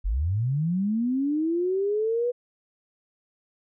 sine linear sweep, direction up, 40.2 to 493.9 Hz, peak -22 dBFS, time 0.04-2.32 s, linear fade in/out 20 ms, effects none

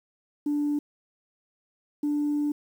sine tone pair in turn, 292.9 / 293.9 Hz, D4 / D4, -5 / +1 cents, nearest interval unison, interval 6 cents, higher second, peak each -22 dBFS, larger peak neither, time 0.46-0.79 / 2.03-2.52 s, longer second, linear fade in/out 5 ms, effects tanh soft clip ceiling -20 dBFS + 9-bit

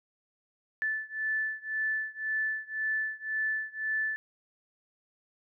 sine beating tone pair, 1749 / 1750.9 Hz, A6 / A6, -11 / -9 cents, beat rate 1.9 Hz, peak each -32 / -33 dBFS, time 0.82-4.16 s, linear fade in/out 0 ms, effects none

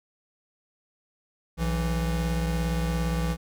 square tone pair together, 60.9 / 165.38 Hz, B1 / E3, -24 / +6 cents, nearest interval octave + perfect fourth, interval 1730 cents, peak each -28 dBFS, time 1.57-3.37 s, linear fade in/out 50 ms, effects none

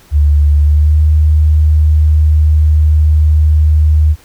sine tone with pitch glide, 73.42 to 76.63 Hz, D2 to D#2, 0 to -26 cents, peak -5 dBFS, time 0.11-4.16 s, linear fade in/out 50 ms, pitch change +74 cents, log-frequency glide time 0.58-1 s, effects pink hiss -44 dBFS RMS until 4.24 s

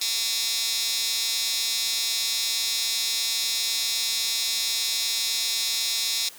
15% pulse tone with high-pass filter, 228.1 Hz, A#3, 37 cents flat, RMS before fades -26 dBFS, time 0.01-6.29 s, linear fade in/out 5 ms, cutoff 4400 Hz, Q 2.3, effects white hiss -46 dBFS RMS until 6.38 s + high-pass 150 Hz 12 dB/octave

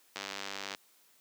click train, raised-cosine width 0.2 ms, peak -20 dBFS, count 59, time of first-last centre 0.16-0.748 s, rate 98.6 Hz, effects white hiss -65 dBFS RMS until 1.2 s + high-pass 200 Hz 12 dB/octave

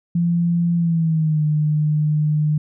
sine tone with pitch glide, 171.2 to 151.64 Hz, F3 to D#3, -34 to -44 cents, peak -15 dBFS, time 0.15-2.58 s, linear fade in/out 5 ms, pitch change -210 cents, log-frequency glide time 0.76-1.43 s, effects none

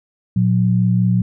sine tone pair together, 116.54 / 181.66 Hz, A#2 / F#3, 0 / -32 cents, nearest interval minor sixth, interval 768 cents, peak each -15 / -15 dBFS, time 0.36-1.22 s, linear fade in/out 5 ms, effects none

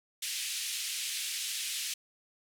pink band-pass noise, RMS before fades -36 dBFS, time 0.22-1.94 s, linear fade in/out 5 ms, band 2500 to 12000 Hz, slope 24 dB/octave, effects none

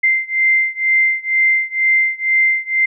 sine beating tone pair, 2085 / 2087.1 Hz, C7 / C7, -7 / -5 cents, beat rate 2.1 Hz, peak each -15 / -16 dBFS, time 0.03-2.86 s, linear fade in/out 10 ms, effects none

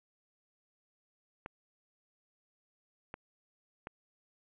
clicks, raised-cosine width 0.5 ms, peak -26 dBFS, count 3, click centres 1.461 / 3.141 / 3.871 s, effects resampled to 8000 Hz + 10-bit

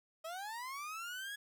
30% pulse linear sweep, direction up, 627 to 1685 Hz, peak -39 dBFS, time 0.24-1.36 s, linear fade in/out 10 ms, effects 12-bit

